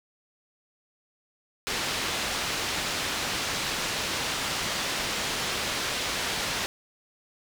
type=low-pass noise; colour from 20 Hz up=white; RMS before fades=-30 dBFS; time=1.67-6.66 s; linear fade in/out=0 ms; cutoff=4700 Hz; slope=12 dB/octave; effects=none